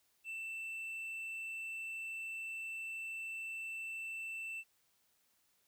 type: tone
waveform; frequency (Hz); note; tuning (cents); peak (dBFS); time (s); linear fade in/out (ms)
triangle; 2667; E7; +20; -39; 0.24-4.64; 50
effects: white hiss -75 dBFS RMS until 5.67 s